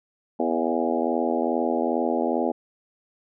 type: harmonic tone with a mistuned harmonic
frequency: 82.41 Hz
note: E2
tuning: in tune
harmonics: 3 / 4 / 5 / 6 / 7 / 8 / 9 / 10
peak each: -27 / -28 / -29 / -30 / -30 / -31 / -32 / -32 dBFS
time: 0.39-2.52 s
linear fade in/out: 10 ms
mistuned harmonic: 8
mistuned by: +20 cents
effects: none